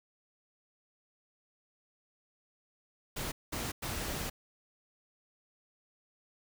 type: noise bursts at uneven times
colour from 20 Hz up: pink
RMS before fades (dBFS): -37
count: 3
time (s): 3.16-3.32 / 3.52-3.72 / 3.82-4.3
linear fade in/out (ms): 10
effects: none